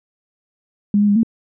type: tone with pitch steps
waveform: sine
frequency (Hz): 204.5 / 206.8 / 203.1 / 227.2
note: G#3 / G#3 / G#3 / A#3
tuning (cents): -26 / -7 / -38 / -44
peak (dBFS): -11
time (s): 0.94-1.232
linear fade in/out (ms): 2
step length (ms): 73
effects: none